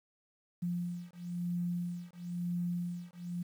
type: beating tone pair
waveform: sine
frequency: 174.61 / 175.61 Hz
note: F3 / F3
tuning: 0 / +10 cents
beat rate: 1 Hz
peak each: -37 / -37 dBFS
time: 0.62-3.43 s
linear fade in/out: 10 ms
effects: 10-bit